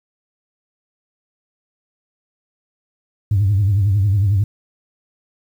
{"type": "tone with vibrato", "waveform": "sine", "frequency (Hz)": 100, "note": "G2", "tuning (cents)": 35, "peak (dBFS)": -11, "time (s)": [3.31, 4.44], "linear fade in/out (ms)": 5, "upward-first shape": "triangle", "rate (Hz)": 11, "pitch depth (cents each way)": 140, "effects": ["tanh soft clip ceiling -9 dBFS", "8-bit"]}